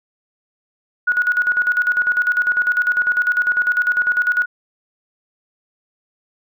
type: tone with tremolo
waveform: sine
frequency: 1459 Hz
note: F#6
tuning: 25 cents flat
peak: -12 dBFS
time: 1.07-4.46 s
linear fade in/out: 10 ms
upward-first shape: square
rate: 10 Hz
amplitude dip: 65%
effects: none